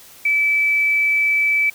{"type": "tone", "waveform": "sine", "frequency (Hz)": 2308, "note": "D7", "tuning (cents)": -31, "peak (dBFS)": -14, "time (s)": [0.25, 1.7], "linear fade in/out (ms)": 5, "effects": ["white hiss -44 dBFS RMS until 1.74 s"]}